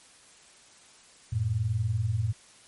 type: tone pair together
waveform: sine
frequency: 92.5 / 112.94 Hz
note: F#2 / A2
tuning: 0 / +46 cents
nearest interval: minor third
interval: 346 cents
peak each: -30 / -26 dBFS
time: 1.32-2.33 s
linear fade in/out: 10 ms
effects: white hiss -55 dBFS RMS until 2.67 s + MP3 48 kbps